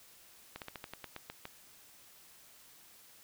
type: slowing click train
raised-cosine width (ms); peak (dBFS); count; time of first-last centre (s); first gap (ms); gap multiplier
0.3; -26; 10; 0.56-1.454; 58; 1.13
effects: white hiss -59 dBFS RMS until 3.23 s